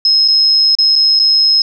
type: tone with dropouts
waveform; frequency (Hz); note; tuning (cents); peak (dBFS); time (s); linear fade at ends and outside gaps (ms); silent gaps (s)
sine; 5150; E8; -41; -7; 0.05-1.62; 2; 0.279-0.283 / 0.752-0.786 / 0.956-0.96 / 1.192-1.197
effects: none